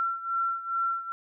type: beating tone pair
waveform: sine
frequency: 1356 / 1358.4 Hz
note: E6 / F6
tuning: +49 / -48 cents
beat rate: 2.4 Hz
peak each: -28 / -32 dBFS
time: 0-1.12 s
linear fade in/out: 0 ms
effects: none